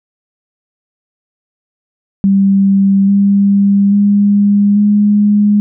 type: tone with pitch steps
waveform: sine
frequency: 196 / 199.54 / 203.1 / 206.8 Hz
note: G3 / G3 / G#3 / G#3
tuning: 0 / +31 / -38 / -7 cents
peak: -6 dBFS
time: 2.24-5.6 s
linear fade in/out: 0 ms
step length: 840 ms
effects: none